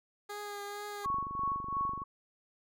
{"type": "tone with vibrato", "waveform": "15% pulse", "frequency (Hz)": 410, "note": "G#4", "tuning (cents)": -22, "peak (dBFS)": -33, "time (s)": [0.29, 1.06], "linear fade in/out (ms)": 10, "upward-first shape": "triangle", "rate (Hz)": 2.2, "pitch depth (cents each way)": 23}
{"type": "tone with tremolo", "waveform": "sine", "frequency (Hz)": 1108.7, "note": "C#6", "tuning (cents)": 0, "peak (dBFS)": -29, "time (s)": [1.04, 2.04], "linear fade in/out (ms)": 10, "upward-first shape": "sine", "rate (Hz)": 2.9, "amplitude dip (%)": 65}
{"type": "click train", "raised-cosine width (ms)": 3, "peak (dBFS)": -33, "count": 24, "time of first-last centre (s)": [1.06, 2.018], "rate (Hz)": 24}
{"effects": []}